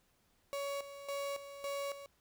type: tone with tremolo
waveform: 35% pulse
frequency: 561 Hz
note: C#5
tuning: 21 cents sharp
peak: -35 dBFS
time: 0.53-2.06 s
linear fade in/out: 0 ms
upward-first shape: square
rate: 1.8 Hz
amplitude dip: 70%
effects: pink hiss -73 dBFS RMS until 2.2 s